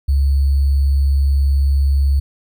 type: tone with sample-and-hold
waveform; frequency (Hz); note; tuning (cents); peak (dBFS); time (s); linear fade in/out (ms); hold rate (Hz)
sine; 69.3; C#2; 0; -11; 0.08-2.2; 10; 4410
effects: none